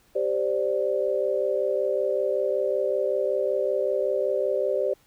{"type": "chord", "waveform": "sine", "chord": "G suspended fourth", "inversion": "none", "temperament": "just", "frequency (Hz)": [392, 522.7, 588], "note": ["G4", "C5", "D5"], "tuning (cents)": [0, -2, 2], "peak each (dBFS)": [-27, -26, -26], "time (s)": [0.15, 4.94], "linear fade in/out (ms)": 10, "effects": ["pink hiss -61 dBFS RMS until 5.06 s"]}